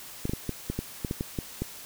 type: clicks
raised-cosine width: 3 ms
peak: -16 dBFS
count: 11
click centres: 0.254 / 0.295 / 0.335 / 0.493 / 0.7 / 0.79 / 1.048 / 1.111 / 1.209 / 1.388 / 1.62 s
effects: white hiss -44 dBFS RMS until 1.85 s